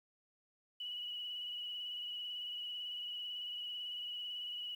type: tone with vibrato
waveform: sine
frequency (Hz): 2935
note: F#7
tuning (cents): -15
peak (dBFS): -40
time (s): 0.8-4.75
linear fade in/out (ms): 5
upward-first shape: sine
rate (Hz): 18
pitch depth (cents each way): 29
effects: 11-bit